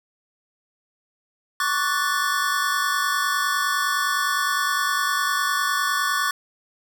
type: chord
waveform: square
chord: D major seventh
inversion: third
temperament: equal with one note detuned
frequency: 1108.7 / 1158.5 / 1480 / 1760 Hz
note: C#6 / D6 / F#6 / A6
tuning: 0 / -24 / 0 / 0 cents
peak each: -27 dBFS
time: 1.6-6.31 s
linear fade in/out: 2 ms
effects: none